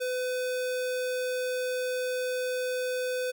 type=tone; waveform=square; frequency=504 Hz; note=B4; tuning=35 cents sharp; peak=-29 dBFS; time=0-3.32 s; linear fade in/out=20 ms; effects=none